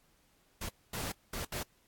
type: noise bursts at uneven times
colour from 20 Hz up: pink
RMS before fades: -38 dBFS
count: 4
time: 0.61-0.69 / 0.93-1.12 / 1.33-1.45 / 1.52-1.63 s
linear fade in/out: 5 ms
effects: pink hiss -69 dBFS RMS until 1.87 s + AAC 64 kbps